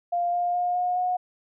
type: tone with pitch steps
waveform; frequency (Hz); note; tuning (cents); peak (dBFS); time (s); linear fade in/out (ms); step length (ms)
sine; 698.5 / 705.4 / 712.4 / 719.4 / 726.5; F5 / F5 / F5 / F#5 / F#5; 0 / +17 / +34 / -49 / -32; -22; 0.12-1.17; 10; 210
effects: none